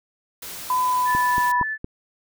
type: noise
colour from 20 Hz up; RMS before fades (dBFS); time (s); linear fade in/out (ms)
white; -35; 0.42-1.52; 5
type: tone with pitch glide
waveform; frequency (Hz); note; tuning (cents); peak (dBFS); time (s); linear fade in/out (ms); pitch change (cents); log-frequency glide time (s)
sine; 1006 to 984.2; B5 to B5; +32 to -6; -18; 0.7-1.63; 2; -38; 0.81-1.43
type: tone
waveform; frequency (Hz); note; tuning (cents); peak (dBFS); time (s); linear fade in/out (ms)
sine; 1747; A6; -13; -24; 1.05-1.78; 50
type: click train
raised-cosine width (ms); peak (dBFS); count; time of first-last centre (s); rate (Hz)
3; -17; 4; 1.15-1.844; 4.32
effects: none